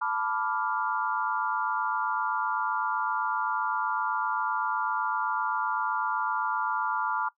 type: chord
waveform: sine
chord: B half-diminished seventh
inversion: third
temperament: equal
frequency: 880 / 987.8 / 1174.7 / 1396.9 Hz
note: A5 / B5 / D6 / F6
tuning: 0 / 0 / 0 / 0 cents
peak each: -32 dBFS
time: 0.01-7.29 s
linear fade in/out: 10 ms
effects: noise-tail reverb RT60 0.1 s tail -18 dB re dry